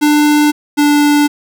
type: tone pair in turn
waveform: square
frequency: 297.3 / 292.9 Hz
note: D4 / D4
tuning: +21 / -5 cents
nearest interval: unison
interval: 26 cents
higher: first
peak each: -8 dBFS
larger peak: neither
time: 0.01-0.52 / 0.77-1.28 s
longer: neither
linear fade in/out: 20 ms
effects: none